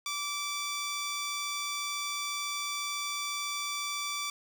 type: tone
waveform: 10% pulse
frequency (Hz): 1162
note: D6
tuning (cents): -19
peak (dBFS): -24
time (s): 0.06-4.3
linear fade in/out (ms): 2
effects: none